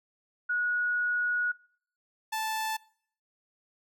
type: tone pair in turn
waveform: sine / sawtooth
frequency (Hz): 1457 / 877.7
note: F#6 / A5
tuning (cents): -27 / -5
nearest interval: major sixth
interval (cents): 878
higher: first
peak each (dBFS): -26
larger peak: neither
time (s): 0.49-1.52 / 2.32-2.77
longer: first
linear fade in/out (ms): 10
effects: noise-tail reverb RT60 0.6 s tail -24 dB re dry